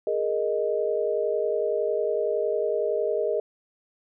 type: chord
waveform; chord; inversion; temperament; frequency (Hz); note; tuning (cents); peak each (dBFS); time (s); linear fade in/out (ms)
sine; Ab suspended second; none; equal; 415.3 / 466.2 / 622.3; Ab4 / Bb4 / Eb5; 0 / 0 / 0; -27; 0.07-3.4; 2
effects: none